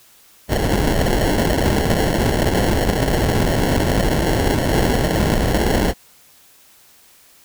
pink noise with sample-and-hold, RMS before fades -17 dBFS, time 0.48-5.94 s, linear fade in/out 50 ms, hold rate 1225 Hz, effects white hiss -50 dBFS RMS until 7.44 s

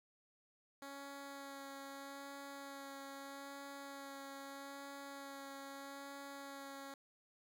10% pulse tone with vibrato, 277.2 Hz, C#4, in tune, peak -40 dBFS, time 0.82-6.94 s, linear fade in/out 2 ms, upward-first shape sine, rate 0.79 Hz, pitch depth 13 cents each way, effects none

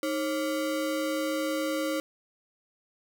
square ring-modulated tone, 426.7 Hz, G#4, 47 cents sharp, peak -25 dBFS, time 0.03-2 s, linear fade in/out 0 ms, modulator 115 Hz, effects none

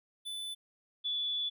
square / sine tone pair in turn, 3496 / 3448 Hz, A7 / A7, -12 / -36 cents, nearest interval unison, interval 24 cents, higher first, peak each -38 / -31 dBFS, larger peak second, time 0.25-0.55 / 1.04-1.5 s, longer second, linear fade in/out 20 ms, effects none

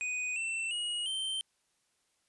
square tone with pitch steps, 2489 / 2683 / 2892 / 3118 Hz, D#7 / E7 / F#7 / G7, 0 / +30 / -40 / -10 cents, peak -33 dBFS, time 0.01-1.41 s, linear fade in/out 0 ms, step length 350 ms, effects white hiss -75 dBFS RMS until 2.28 s + resampled to 24000 Hz

